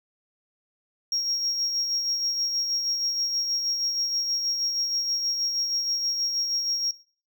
triangle tone with tremolo, 5588 Hz, F8, in tune, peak -20 dBFS, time 1.12-6.91 s, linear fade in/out 2 ms, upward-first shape sine, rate 6.3 Hz, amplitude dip 45%, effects noise-tail reverb RT60 0.4 s tail -20 dB re dry + tanh soft clip ceiling -18 dBFS

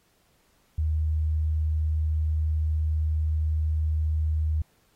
sine tone, 77.78 Hz, D#2, in tune, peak -22 dBFS, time 0.78-4.62 s, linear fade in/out 5 ms, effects pink hiss -66 dBFS RMS until 4.95 s + AAC 48 kbps

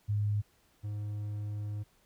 sine / triangle tone pair in turn, 103.83 / 104.23 Hz, G#2 / G#2, 0 / +7 cents, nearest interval unison, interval 7 cents, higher second, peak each -27 / -32 dBFS, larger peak first, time 0.08-0.42 / 0.83-1.84 s, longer second, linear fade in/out 20 ms, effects pink hiss -68 dBFS RMS until 2.05 s

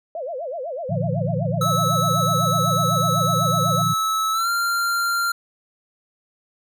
sine tone with vibrato, 587.3 Hz, D5, in tune, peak -26 dBFS, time 0.15-3.82 s, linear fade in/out 2 ms, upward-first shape sine, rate 8 Hz, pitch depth 290 cents each way
sine chord, Bb major, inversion none, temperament equal with one note detuned, 116.54 / 150.09 / 174.61 Hz, Bb2 / D3 / F3, 0 / +38 / 0 cents, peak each -25 dBFS, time 0.89-3.94 s, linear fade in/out 10 ms
square tone with pitch glide, 1300 to 1385.3 Hz, E6 to F6, -24 to -14 cents, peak -20 dBFS, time 1.61-5.32 s, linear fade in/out 5 ms, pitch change +110 cents, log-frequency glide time 4.32-4.49 s
effects none

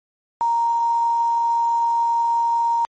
sine tone with quantisation, 932.3 Hz, A#5, in tune, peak -16 dBFS, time 0.41-2.85 s, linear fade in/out 0 ms, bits 6, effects MP3 32 kbps

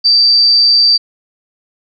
sine tone with amplitude modulation, 4661 Hz, D8, 14 cents flat, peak -4 dBFS, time 0.04-0.98 s, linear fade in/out 20 ms, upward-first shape sine, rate 120 Hz, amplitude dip 35%, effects none

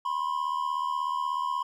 triangle tone pair together, 987.8 / 1064.3 Hz, B5 / C6, 0 / +29 cents, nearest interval minor second, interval 129 cents, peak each -28 dBFS, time 0.05-1.63 s, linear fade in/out 5 ms, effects none

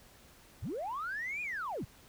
sine linear two-way sweep, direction up then down, 58.2 to 2489 to 58.2 Hz, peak -34 dBFS, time 0.62-1.85 s, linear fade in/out 10 ms, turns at 1.42 s, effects tanh soft clip ceiling -31 dBFS + pink hiss -59 dBFS RMS until 2.08 s

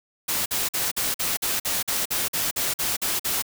white noise bursts, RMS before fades -25 dBFS, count 14, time 0.28-3.424 s, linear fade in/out 10 ms, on 180 ms, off 48 ms, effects none

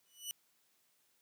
15% pulse tone with exponential growth, 2960 Hz, F#7, in tune, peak -29 dBFS, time 0.06-0.31 s, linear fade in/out 0 ms, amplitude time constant 53 ms, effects white hiss -74 dBFS RMS until 1.21 s + high-pass 100 Hz 12 dB/octave

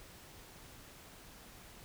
silence, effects pink hiss -55 dBFS RMS until 1.84 s

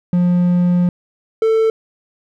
triangle tone pair in turn, 177.1 / 444.7 Hz, F3 / A4, +24 / +18 cents, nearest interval octave + major third, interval 1594 cents, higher second, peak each -9 dBFS, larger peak neither, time 0.13-0.89 / 1.42-1.7 s, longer first, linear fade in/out 2 ms, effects none

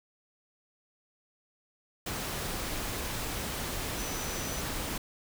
sine tone in noise, 5980 Hz, F#8, 17 cents sharp, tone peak -42 dBFS, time 3.98-4.61 s, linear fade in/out 5 ms, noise pink, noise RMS -35 dBFS, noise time 2.06-4.98 s, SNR -10 dB, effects none

